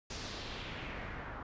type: noise with low-pass filter sweep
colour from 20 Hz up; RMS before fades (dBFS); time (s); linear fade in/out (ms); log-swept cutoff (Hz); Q
pink; -43; 0.1-1.43; 5; 6100 to 1300; 1.9
effects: resampled to 16000 Hz